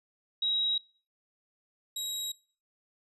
sine / 25% pulse tone pair in turn, 3832 / 3832 Hz, A#7 / A#7, +47 / +47 cents, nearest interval unison, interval 0 cents, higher neither, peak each -26 / -29 dBFS, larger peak first, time 0.42-0.78 / 1.96-2.32 s, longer neither, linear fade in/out 5 ms, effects noise-tail reverb RT60 0.4 s tail -23 dB re dry + resampled to 32000 Hz

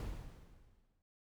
brown noise with exponential decay, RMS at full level -39 dBFS, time 0-1.02 s, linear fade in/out 1 ms, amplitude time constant 220 ms, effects none

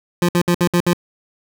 25% pulse tone bursts, 174.7 Hz, F3, 1 cent sharp, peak -9 dBFS, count 6, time 0.22-0.933 s, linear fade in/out 2 ms, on 68 ms, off 61 ms, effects none

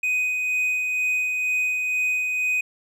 triangle tone with tremolo, 2500 Hz, D#7, 8 cents sharp, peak -18 dBFS, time 0.03-2.61 s, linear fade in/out 5 ms, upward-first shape sine, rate 2.1 Hz, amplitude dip 30%, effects none

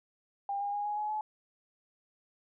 sine tone with pitch steps, 800 / 810.7 / 821.5 / 832.5 / 843.7 / 854.9 Hz, G5 / G#5 / G#5 / G#5 / G#5 / G#5, +35 / -42 / -19 / +4 / +27 / +50 cents, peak -31 dBFS, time 0.49-1.21 s, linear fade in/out 2 ms, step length 120 ms, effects none

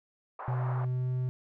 pink band-pass noise, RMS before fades -41 dBFS, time 0.39-0.85 s, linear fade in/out 5 ms, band 650 to 1200 Hz, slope 24 dB/octave
triangle tone with pitch glide, 126 to 127.1 Hz, B2 to C3, +35 to -50 cents, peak -26 dBFS, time 0.48-1.29 s, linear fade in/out 0 ms, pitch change +15 cents, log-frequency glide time 0.79-1.11 s
effects none

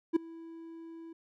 triangle tone with ADSR envelope, 329.6 Hz, E4, in tune, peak -18 dBFS, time 0.13-1.13 s, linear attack 31 ms, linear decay 7 ms, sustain -24 dB, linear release 6 ms, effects none

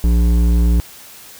sine tone with hard clipping, 58.27 Hz, A#1, in tune, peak -12 dBFS, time 0.04-0.8 s, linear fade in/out 0 ms, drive 11 dB, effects white hiss -39 dBFS RMS until 1.39 s

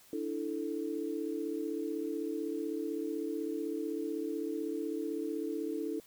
sine chord, D suspended second, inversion none, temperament equal, 293.7 / 329.6 / 440 Hz, D4 / E4 / A4, 0 / 0 / 0 cents, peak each -38 / -37 / -38 dBFS, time 0.13-6 s, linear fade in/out 2 ms, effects white hiss -60 dBFS RMS until 6.06 s

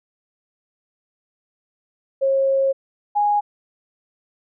sine tone pair in turn, 541 / 826.9 Hz, C#5 / G#5, -42 / -8 cents, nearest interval perfect fifth, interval 734 cents, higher second, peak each -15 dBFS, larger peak neither, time 2.21-2.73 / 3.15-3.41 s, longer first, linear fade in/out 20 ms, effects none

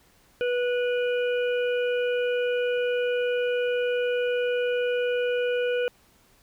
harmonic tone, 490 Hz, B4, 14 cents flat, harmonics 1 / 3 / 5 / 6, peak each -23 / -33 / -37 / -39 dBFS, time 0.41-5.88 s, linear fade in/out 0 ms, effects pink hiss -60 dBFS RMS until 6.42 s

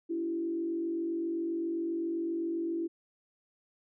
sine tone with frequency modulation, 333.9 Hz, E4, 22 cents sharp, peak -30 dBFS, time 0.09-2.88 s, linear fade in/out 20 ms, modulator 47.6 Hz, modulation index 0.54, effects none

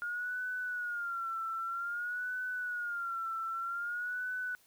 sine tone with vibrato, 1416 Hz, F6, 23 cents sharp, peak -34 dBFS, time 0.02-4.55 s, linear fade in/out 0 ms, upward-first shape sine, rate 0.52 Hz, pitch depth 100 cents each way, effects white hiss -66 dBFS RMS until 4.66 s

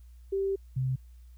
sine tone pair in turn, 390.3 / 130.25 Hz, G4 / C3, -8 / -7 cents, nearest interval octave + perfect fifth, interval 1899 cents, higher first, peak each -26 dBFS, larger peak neither, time 0.32-0.56 / 0.76-0.96 s, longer first, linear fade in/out 10 ms, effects added 60 Hz sine -48 dBFS peak until 1.37 s + white hiss -71 dBFS RMS until 1.37 s

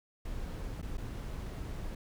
brown noise with dropouts, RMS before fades -39 dBFS, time 0.25-1.95 s, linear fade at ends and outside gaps 5 ms, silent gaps 0.817-0.826 / 0.972-0.979 s, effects none

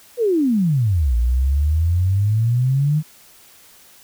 sine exponential two-way sweep, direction down then up, 504 to 57 to 157.1 Hz, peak -14 dBFS, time 0.17-3.03 s, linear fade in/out 50 ms, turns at 1.16 s, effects white hiss -48 dBFS RMS until 4.03 s

